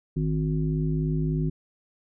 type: harmonic tone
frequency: 51.7 Hz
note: G#1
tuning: 7 cents flat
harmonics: 1 / 3 / 5 / 7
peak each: -31 / -24 / -32 / -35 dBFS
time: 0.16-1.5 s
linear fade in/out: 10 ms
effects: none